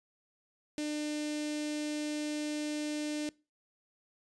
sawtooth tone with notch filter, 300 Hz, D4, 37 cents sharp, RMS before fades -35 dBFS, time 0.78-3.29 s, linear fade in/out 0 ms, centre 1100 Hz, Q 0.58, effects noise-tail reverb RT60 0.3 s tail -23 dB re dry + resampled to 22050 Hz

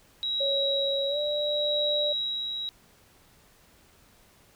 sine tone with tremolo, 3859 Hz, B7, 41 cents flat, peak -25 dBFS, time 0.23-2.69 s, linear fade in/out 0 ms, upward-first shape sine, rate 0.74 Hz, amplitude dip 45%
sine tone with pitch glide, 554.4 to 590.8 Hz, C#5 to D5, 0 to +10 cents, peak -27 dBFS, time 0.4-2.13 s, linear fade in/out 10 ms, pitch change +110 cents, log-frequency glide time 1.08-1.18 s
effects pink hiss -59 dBFS RMS until 4.55 s

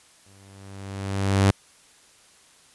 sawtooth tone with exponential growth, 97.9 Hz, G2, 2 cents flat, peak -10 dBFS, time 0.26-1.51 s, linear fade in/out 5 ms, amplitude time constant 270 ms, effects white hiss -55 dBFS RMS until 2.74 s + resampled to 24000 Hz

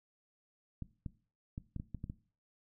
clicks, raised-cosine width 5 ms, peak -28 dBFS, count 8, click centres 0.823 / 1.062 / 1.579 / 1.763 / 1.799 / 1.947 / 2.041 / 2.099 s, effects noise-tail reverb RT60 0.4 s tail -18 dB re dry

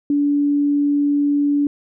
sine tone, 288.1 Hz, D4, 33 cents flat, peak -14 dBFS, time 0.1-1.67 s, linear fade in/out 2 ms, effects none

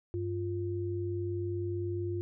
sine tone pair together, 97.99 / 349.2 Hz, G2 / F4, 0 / 0 cents, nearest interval octave + minor seventh, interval 2200 cents, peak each -34 / -34 dBFS, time 0.14-2.21 s, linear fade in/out 0 ms, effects none

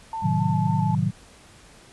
sine tone with vibrato, 880 Hz, A5, in tune, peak -27 dBFS, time 0.13-0.95 s, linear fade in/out 2 ms, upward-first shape square, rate 3.7 Hz, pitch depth 24 cents each way
sine chord, A diminished seventh, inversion none, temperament equal, 110 / 130.81 / 155.56 / 185 Hz, A2 / C3 / Eb3 / Gb3, 0 / 0 / 0 / 0 cents, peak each -26 / -27 / -24 / -25 dBFS, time 0.22-1.11 s, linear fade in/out 20 ms
effects pink hiss -50 dBFS RMS until 1.92 s + resampled to 24000 Hz

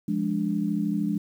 sine chord, D diminished, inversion first, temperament equal with one note detuned, 174.61 / 207.7 / 292.3 Hz, F3 / Ab3 / D4, 0 / 0 / -8 cents, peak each -29 / -26 / -29 dBFS, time 0.08-1.18 s, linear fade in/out 5 ms, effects 9-bit

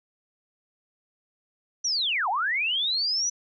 sine linear two-way sweep, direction down then up, 6000 to 705 to 6000 Hz, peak -23 dBFS, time 1.84-3.3 s, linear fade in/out 10 ms, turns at 2.29 s, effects none

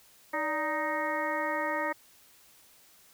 harmonic tone with a mistuned harmonic, 311.1 Hz, D#4, in tune, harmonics 1 / 2 / 3 / 4 / 5 / 6 / 7, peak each -38 / -34 / -34 / -37 / -44 / -34 / -41 dBFS, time 0.33-1.93 s, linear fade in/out 10 ms, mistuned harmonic 2, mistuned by -100 cents, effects white hiss -59 dBFS RMS until 3.13 s

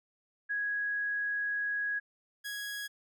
sine / sawtooth tone pair in turn, 1661.2 / 1661.2 Hz, G#6 / G#6, 0 / 0 cents, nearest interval unison, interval 0 cents, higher neither, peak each -30 / -33 dBFS, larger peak first, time 0.49-2 / 2.44-2.88 s, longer first, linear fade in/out 20 ms, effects none

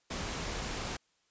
pink noise, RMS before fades -37 dBFS, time 0.1-0.97 s, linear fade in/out 10 ms, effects white hiss -73 dBFS RMS until 1.3 s + resampled to 16000 Hz

